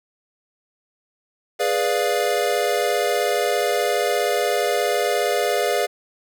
square chord, G# diminished seventh, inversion none, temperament equal with one note detuned, 415.3 / 492.2 / 587.3 / 698.5 Hz, G#4 / B4 / D5 / F5, 0 / -6 / 0 / 0 cents, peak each -25 dBFS, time 1.59-5.87 s, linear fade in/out 20 ms, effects none

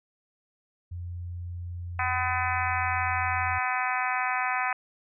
sine tone, 87.6 Hz, F2, 6 cents sharp, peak -33 dBFS, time 0.91-3.59 s, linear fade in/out 10 ms
harmonic tone, 252.5 Hz, B3, 39 cents sharp, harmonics 3 / 4 / 5 / 6 / 7 / 8 / 9 / 10, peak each -31 / -32 / -33 / -34 / -34 / -35 / -36 / -36 dBFS, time 1.99-4.73 s, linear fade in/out 2 ms
effects none

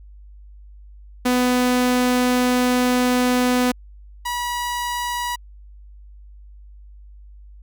sawtooth tone pair in turn, 249.2 / 969 Hz, B3 / B5, +16 / -33 cents, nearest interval 2 octaves, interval 2351 cents, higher second, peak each -12 / -19 dBFS, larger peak first, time 1.25-3.72 / 4.25-5.36 s, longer first, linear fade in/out 10 ms, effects added 50 Hz sine -40 dBFS peak until 7.62 s

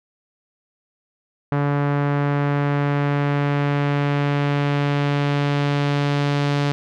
sawtooth tone with low-pass filter sweep, 143.5 Hz, D3, 40 cents flat, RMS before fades -20 dBFS, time 1.52-6.72 s, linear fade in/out 0 ms, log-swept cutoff 1500 to 4300 Hz, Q 1.1, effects none

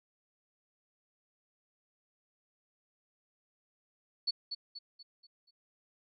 sine tone with echo, 4435 Hz, C#8, in tune, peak -28 dBFS, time 4.27-4.31 s, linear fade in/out 10 ms, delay 240 ms, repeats 5, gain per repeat -7 dB, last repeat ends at 5.51 s, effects none

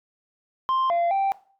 sine tone with pitch steps, 1050 / 687 / 783 Hz, C6 / F5 / G5, +6 / -29 / -2 cents, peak -17 dBFS, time 0.69-1.32 s, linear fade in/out 0 ms, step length 210 ms, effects noise-tail reverb RT60 0.4 s tail -18 dB re dry + tanh soft clip ceiling -19 dBFS

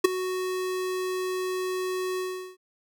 square tone with ADSR envelope, 370 Hz, F#4, in tune, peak -12 dBFS, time 0.04-2.57 s, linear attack 9 ms, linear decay 12 ms, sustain -16 dB, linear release 390 ms, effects none

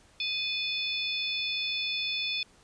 harmonic tone with a mistuned harmonic, 873 Hz, A5, 14 cents flat, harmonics 3 / 4 / 5 / 6, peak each -33 / -32 / -38 / -38 dBFS, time 0.2-2.43 s, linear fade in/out 2 ms, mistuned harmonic 3, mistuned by -90 cents, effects pink hiss -60 dBFS RMS until 2.63 s + resampled to 22050 Hz

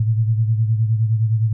sine beating tone pair, 110 / 119.7 Hz, A2 / A#2, 0 / +46 cents, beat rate 9.7 Hz, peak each -15 / -23 dBFS, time 0-1.53 s, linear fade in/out 5 ms, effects none

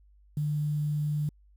sine tone with quantisation, 149.2 Hz, D3, 28 cents sharp, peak -26 dBFS, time 0.37-1.29 s, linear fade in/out 2 ms, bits 9, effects added 50 Hz sine -56 dBFS peak until 1.56 s

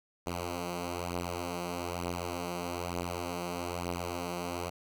5% pulse beating tone pair, 87.31 / 88.41 Hz, F2 / F2, 0 / +22 cents, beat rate 1.1 Hz, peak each -24 / -29 dBFS, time 0.26-4.7 s, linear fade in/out 10 ms, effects none

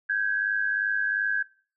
sine tone pair together, 1558.4 / 1661.2 Hz, G6 / G#6, -11 / 0 cents, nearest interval minor second, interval 111 cents, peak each -26 dBFS, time 0.09-1.43 s, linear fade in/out 10 ms, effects noise-tail reverb RT60 0.4 s tail -21 dB re dry

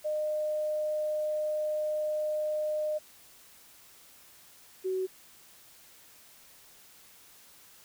sine tone pair in turn, 610 / 375 Hz, D#5 / F#4, -34 / +23 cents, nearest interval minor sixth, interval 843 cents, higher first, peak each -28 dBFS, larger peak neither, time 0.04-2.99 / 4.84-5.07 s, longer first, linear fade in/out 20 ms, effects white hiss -56 dBFS RMS until 7.84 s

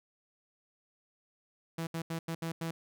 sawtooth tone bursts at uneven times, 164.6 Hz, E3, 2 cents flat, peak -30 dBFS, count 6, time 1.78-1.87 / 1.94-2.02 / 2.1-2.19 / 2.28-2.35 / 2.42-2.52 / 2.61-2.71 s, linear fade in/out 5 ms, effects none

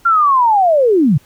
sine linear sweep, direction down, 1396.9 to 121.4 Hz, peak -8 dBFS, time 0.05-1.18 s, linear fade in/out 10 ms, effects pink hiss -50 dBFS RMS until 1.25 s

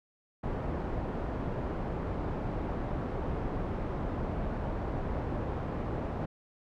pink low-pass noise, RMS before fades -34 dBFS, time 0.43-6.26 s, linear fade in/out 10 ms, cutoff 870 Hz, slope 12 dB/octave, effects none

